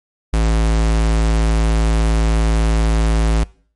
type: tone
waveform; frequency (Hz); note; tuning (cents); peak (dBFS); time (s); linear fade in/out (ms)
square; 55; A1; 0; -13; 0.33-3.44; 5
effects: noise-tail reverb RT60 0.5 s tail -23 dB re dry + MP3 48 kbps